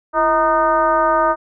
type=tone with frequency modulation; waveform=sine; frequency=932.3 Hz; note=A#5; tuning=in tune; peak=-12 dBFS; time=0.13-1.36 s; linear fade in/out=50 ms; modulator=298 Hz; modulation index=1.5; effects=none